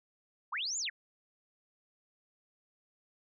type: linear two-way sweep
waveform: sine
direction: up then down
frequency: 817 to 7330 to 1424 Hz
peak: -33 dBFS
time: 0.52-0.9 s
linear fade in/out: 10 ms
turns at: 0.78 s
effects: none